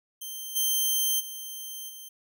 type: tone with level steps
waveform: 5% pulse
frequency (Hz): 3136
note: G7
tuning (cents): 0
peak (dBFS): -27 / -15 / -28 / -33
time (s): 0.21-2.09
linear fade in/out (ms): 10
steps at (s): 0.55 / 1.19 / 1.88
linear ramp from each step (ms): 20
effects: none